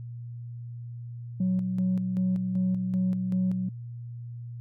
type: tone with tremolo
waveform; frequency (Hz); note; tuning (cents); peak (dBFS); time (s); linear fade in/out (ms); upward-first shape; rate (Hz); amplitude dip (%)
sine; 185; F#3; 0; -21; 1.4-3.69; 5; square; 2.6; 45
effects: tanh soft clip ceiling -20 dBFS + added 119 Hz sine -36 dBFS peak until 4.6 s